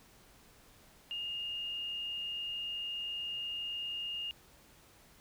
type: tone with frequency modulation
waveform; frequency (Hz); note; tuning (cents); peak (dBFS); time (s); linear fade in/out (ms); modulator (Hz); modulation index
sine; 2833; F7; +24; -36; 1.11-4.31; 0; 69.5; 0.51
effects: pink hiss -61 dBFS RMS until 5.2 s